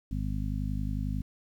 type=harmonic tone; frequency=51.1 Hz; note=G#1; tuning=27 cents flat; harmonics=1 / 2 / 3 / 4 / 5; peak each=-32 / -35 / -37 / -38 / -39 dBFS; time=0.11-1.22 s; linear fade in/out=5 ms; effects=10-bit